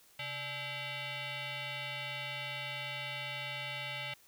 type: tone with frequency modulation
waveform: sine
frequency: 134.6 Hz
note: C3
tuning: 49 cents sharp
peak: -36 dBFS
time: 0.19-4.14 s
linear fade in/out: 5 ms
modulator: 723 Hz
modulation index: 4.6
effects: tanh soft clip ceiling -34 dBFS + white hiss -63 dBFS RMS until 4.27 s